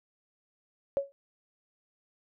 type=tone with exponential decay; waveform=sine; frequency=556 Hz; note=C#5; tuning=5 cents sharp; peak=-21 dBFS; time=0.97-1.12 s; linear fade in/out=0 ms; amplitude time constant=31 ms; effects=none